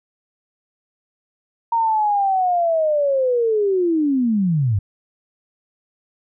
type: linear sweep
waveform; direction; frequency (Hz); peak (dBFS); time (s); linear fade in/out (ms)
sine; down; 932 to 92.5; -15; 1.72-4.79; 5
effects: none